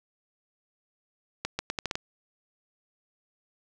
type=accelerating click train; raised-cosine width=0.2 ms; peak=-12 dBFS; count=7; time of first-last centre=1.45-1.955 s; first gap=140 ms; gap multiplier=0.79; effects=none